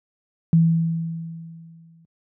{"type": "tone with exponential decay", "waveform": "sine", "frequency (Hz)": 164.81, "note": "E3", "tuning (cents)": 0, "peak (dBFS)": -10, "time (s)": [0.53, 2.05], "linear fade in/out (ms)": 0, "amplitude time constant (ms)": 330, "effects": ["high-pass 100 Hz 12 dB/octave"]}